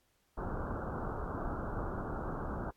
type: low-pass noise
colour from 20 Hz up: pink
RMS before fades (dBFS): -38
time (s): 0.37-2.71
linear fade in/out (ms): 10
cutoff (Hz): 1500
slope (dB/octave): 96
effects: pink hiss -74 dBFS RMS until 2.76 s + AAC 64 kbps